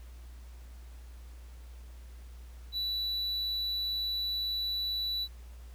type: tone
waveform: triangle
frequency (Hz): 3951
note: B7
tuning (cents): 0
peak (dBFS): -29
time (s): 2.72-5.28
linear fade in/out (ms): 50
effects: added 60 Hz sine -45 dBFS peak until 5.74 s + pink hiss -61 dBFS RMS until 5.74 s